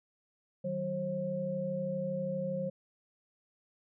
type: tone cluster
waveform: sine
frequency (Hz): 156.8 / 189.3 / 536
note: D#3 / F#3 / C5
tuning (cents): +14 / +40 / +42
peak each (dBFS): -40 / -37 / -34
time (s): 0.64-2.7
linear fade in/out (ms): 10
effects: none